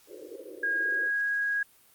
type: band-pass noise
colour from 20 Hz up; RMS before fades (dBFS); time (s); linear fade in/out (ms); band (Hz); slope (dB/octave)
white; -44; 0.07-1.11; 50; 310 to 550; 96
type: tone with pitch glide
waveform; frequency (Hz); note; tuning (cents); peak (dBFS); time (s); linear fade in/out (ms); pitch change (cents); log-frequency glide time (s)
sine; 1632 to 1647.2; G#6 to G#6; -31 to -15; -25; 0.63-1.63; 5; +16; 0.74-1.09
effects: white hiss -60 dBFS RMS until 1.94 s + Opus 48 kbps